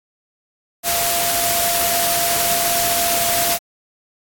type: tone in noise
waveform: sine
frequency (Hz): 690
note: F5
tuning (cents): -21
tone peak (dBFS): -22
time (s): 0.83-3.59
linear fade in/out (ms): 50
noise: white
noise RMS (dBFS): -19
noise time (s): 0.83-3.59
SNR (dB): -6
effects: AAC 64 kbps